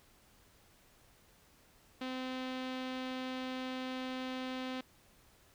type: tone with low-pass filter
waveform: sawtooth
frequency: 257.6 Hz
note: C4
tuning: 27 cents flat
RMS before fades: -40 dBFS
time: 2.01-4.81 s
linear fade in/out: 5 ms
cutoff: 3600 Hz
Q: 1.9
effects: pink hiss -65 dBFS RMS until 5.54 s